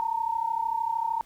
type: tone pair together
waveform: sine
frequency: 899.1 / 932.3 Hz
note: A5 / A#5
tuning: +37 / 0 cents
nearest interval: minor second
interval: 63 cents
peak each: -28 / -28 dBFS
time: 0-1.21 s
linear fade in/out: 0 ms
effects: pink hiss -59 dBFS RMS until 1.25 s